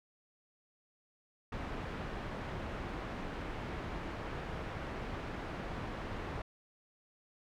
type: low-pass noise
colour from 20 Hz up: pink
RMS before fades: -41 dBFS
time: 1.52-6.42 s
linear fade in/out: 5 ms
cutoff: 2000 Hz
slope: 12 dB/octave
effects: none

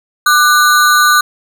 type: ring-modulated tone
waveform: square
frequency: 1340 Hz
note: E6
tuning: 28 cents sharp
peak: -4 dBFS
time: 0.26-1.21 s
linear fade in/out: 5 ms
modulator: 144 Hz
effects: none

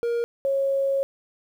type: tone pair in turn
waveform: triangle / sine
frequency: 470.7 / 547.2 Hz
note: A#4 / C#5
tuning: +17 / -23 cents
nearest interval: minor third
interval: 260 cents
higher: second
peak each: -20 dBFS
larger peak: neither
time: 0.03-0.24 / 0.45-1.03 s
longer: second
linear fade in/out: 0 ms
effects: 9-bit

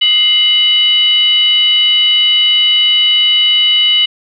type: tone with frequency modulation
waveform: sine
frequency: 2960 Hz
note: F#7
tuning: in tune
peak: -7 dBFS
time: 0.01-4.06 s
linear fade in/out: 10 ms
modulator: 857 Hz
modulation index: 0.52
effects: none

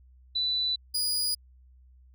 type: tone pair in turn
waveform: sine / sawtooth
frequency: 3979 / 4906 Hz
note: B7 / D#8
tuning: +12 / -25 cents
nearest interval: major third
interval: 363 cents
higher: second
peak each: -25 / -23 dBFS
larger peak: second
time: 0.35-0.76 / 0.94-1.35 s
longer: neither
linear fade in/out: 10 ms
effects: added 63 Hz sine -53 dBFS peak until 2.14 s

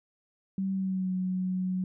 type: tone with pitch glide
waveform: sine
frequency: 192.5 to 184.87 Hz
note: G3 to F#3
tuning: -31 to -1 cents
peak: -27 dBFS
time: 0.58-1.84 s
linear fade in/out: 2 ms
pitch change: -70 cents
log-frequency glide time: 0.72-1.12 s
effects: none

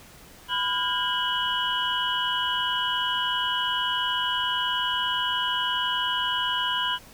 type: tone cluster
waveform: sine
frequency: 997 / 1421 / 1613 / 2952 / 3240 Hz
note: B5 / F6 / G6 / F#7 / G#7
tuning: +16 / +30 / +49 / -5 / -43 cents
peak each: -28 / -34 / -32 / -27 / -33 dBFS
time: 0.48-6.99 s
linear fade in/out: 50 ms
effects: pink hiss -49 dBFS RMS until 7.13 s

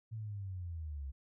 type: linear sweep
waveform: sine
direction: down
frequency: 113.2 to 65.41 Hz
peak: -39 dBFS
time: 0.11-1.12 s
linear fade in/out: 20 ms
effects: none

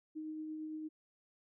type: tone with tremolo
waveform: sine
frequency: 311.1 Hz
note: D#4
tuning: in tune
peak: -39 dBFS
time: 0.15-0.89 s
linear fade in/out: 20 ms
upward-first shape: triangle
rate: 8.8 Hz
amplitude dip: 25%
effects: none

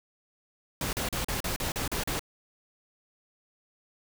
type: noise bursts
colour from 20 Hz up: pink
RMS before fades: -31 dBFS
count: 9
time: 0.81-2.194 s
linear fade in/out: 2 ms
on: 120 ms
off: 38 ms
effects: none

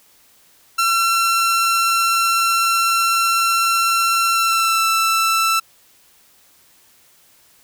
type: tone with pitch glide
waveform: sawtooth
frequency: 1354 to 1330 Hz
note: E6 to E6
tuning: +46 to +15 cents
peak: -11 dBFS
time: 0.78-5.6 s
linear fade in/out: 10 ms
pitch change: -31 cents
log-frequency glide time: 4.32-4.84 s
effects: white hiss -53 dBFS RMS until 7.63 s

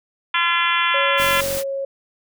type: harmonic tone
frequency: 341.8 Hz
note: F4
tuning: 37 cents flat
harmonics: 3 / 4 / 5 / 6 / 7 / 8 / 9 / 10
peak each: -22 / -23 / -24 / -25 / -25 / -26 / -27 / -27 dBFS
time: 0.34-1.41 s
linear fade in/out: 5 ms
type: tone with pitch glide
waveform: sine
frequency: 554.4 to 547.1 Hz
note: C#5 to C#5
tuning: 0 to -23 cents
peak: -22 dBFS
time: 0.94-1.85 s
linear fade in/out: 5 ms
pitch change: -23 cents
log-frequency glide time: 1.2-1.71 s
type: noise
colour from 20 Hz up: white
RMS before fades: -27 dBFS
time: 1.17-1.64 s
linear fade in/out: 50 ms
type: click train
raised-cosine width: 3 ms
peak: -22 dBFS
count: 18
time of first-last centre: 1.2-1.571 s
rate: 45.8 Hz
effects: none

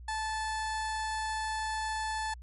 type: tone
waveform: 30% pulse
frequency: 873 Hz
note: A5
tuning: 14 cents flat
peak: -29 dBFS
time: 0.08-2.34 s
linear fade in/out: 5 ms
effects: added 60 Hz sine -44 dBFS peak until 2.42 s + MP3 48 kbps

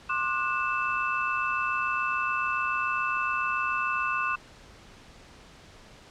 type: tone cluster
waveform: sine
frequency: 1064 / 1191 / 1461 / 2640 Hz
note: C6 / D6 / F#6 / E7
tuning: +29 / +24 / -22 / +2 cents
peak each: -31 dBFS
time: 0.09-4.36 s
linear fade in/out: 10 ms
effects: pink hiss -51 dBFS RMS until 6.1 s + low-pass 6000 Hz 12 dB/octave

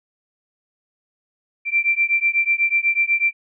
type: beating tone pair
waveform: sine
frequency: 2349 / 2357.1 Hz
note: D7 / D7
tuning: 0 / +6 cents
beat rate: 8.1 Hz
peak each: -19 dBFS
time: 1.65-3.33 s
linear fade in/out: 50 ms
effects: none

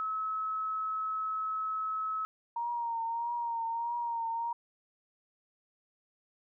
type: tone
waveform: sine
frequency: 1291 Hz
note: E6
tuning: 37 cents flat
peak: -31 dBFS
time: 0-2.25 s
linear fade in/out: 0 ms
type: tone with vibrato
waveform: sine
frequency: 932.3 Hz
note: A#5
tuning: in tune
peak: -31 dBFS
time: 2.56-4.53 s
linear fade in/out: 5 ms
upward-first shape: triangle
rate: 1.6 Hz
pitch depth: 43 cents each way
effects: none

